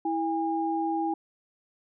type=tone pair together; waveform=sine; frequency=327.2 / 812 Hz; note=E4 / G#5; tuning=-13 / -39 cents; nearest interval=octave + major third; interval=1574 cents; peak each=-28 dBFS; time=0.05-1.14 s; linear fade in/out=5 ms; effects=none